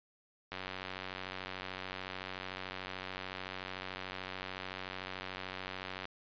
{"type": "click train", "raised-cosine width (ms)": 0.3, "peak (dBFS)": -24, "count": 519, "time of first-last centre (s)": [0.52, 6.054], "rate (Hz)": 93.6, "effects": ["resampled to 11025 Hz"]}